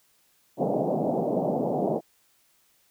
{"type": "band-pass noise", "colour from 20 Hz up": "white", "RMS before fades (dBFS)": -26, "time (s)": [0.57, 2.01], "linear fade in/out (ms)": 50, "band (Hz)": [140, 740], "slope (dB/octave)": 48, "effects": ["white hiss -65 dBFS RMS until 2.9 s"]}